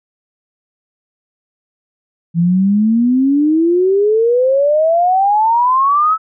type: exponential sweep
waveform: sine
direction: up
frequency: 164.8 to 1313 Hz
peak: -9 dBFS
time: 2.34-6.18 s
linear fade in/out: 50 ms
effects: none